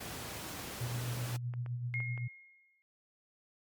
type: noise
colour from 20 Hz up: pink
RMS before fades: -42 dBFS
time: 0-1.37 s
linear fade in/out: 10 ms
type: tone with tremolo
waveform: sine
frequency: 121.5 Hz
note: B2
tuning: 28 cents flat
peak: -32 dBFS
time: 0.8-2.28 s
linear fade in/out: 10 ms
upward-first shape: sine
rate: 7.8 Hz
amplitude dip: 45%
type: clicks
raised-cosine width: 0.5 ms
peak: -34 dBFS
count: 4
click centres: 1.538 / 1.662 / 2.003 / 2.177 s
type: tone with exponential decay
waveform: sine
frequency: 2147 Hz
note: C7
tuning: 44 cents sharp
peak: -33 dBFS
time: 1.94-2.82 s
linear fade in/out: 0 ms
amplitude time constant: 190 ms
effects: high-pass 80 Hz 12 dB/octave + MP3 96 kbps